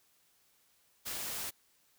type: noise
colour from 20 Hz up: white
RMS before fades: -39 dBFS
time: 1.05-1.51 s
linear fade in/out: 20 ms
effects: white hiss -70 dBFS RMS until 1.98 s